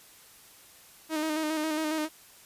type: tone with vibrato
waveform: sawtooth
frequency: 311.1 Hz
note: D#4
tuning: in tune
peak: -24 dBFS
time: 1.09-2.09 s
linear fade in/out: 50 ms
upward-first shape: square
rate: 7.3 Hz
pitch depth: 33 cents each way
effects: white hiss -54 dBFS RMS until 2.45 s + resampled to 32000 Hz